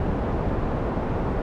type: low-pass noise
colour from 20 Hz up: pink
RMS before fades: -25 dBFS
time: 0-1.42 s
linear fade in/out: 2 ms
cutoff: 820 Hz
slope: 12 dB/octave
effects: none